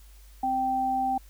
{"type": "tone pair together", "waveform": "sine", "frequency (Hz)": [259.8, 780], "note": ["C4", "G5"], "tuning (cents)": [-12, -9], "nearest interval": "octave + perfect fifth", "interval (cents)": 1903, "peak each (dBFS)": [-33, -24], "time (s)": [0.43, 1.18], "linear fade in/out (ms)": 5, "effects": ["added 50 Hz sine -48 dBFS peak until 1.29 s", "white hiss -59 dBFS RMS until 1.29 s"]}